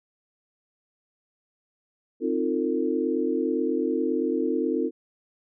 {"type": "chord", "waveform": "sine", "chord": "F dominant seventh", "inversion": "second", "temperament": "equal with one note detuned", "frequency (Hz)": [261.6, 311.1, 349.2, 451.6], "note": ["C4", "Eb4", "F4", "A4"], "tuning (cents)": [0, 0, 0, 45], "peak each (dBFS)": -28, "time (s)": [2.2, 4.91], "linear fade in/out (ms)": 50, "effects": []}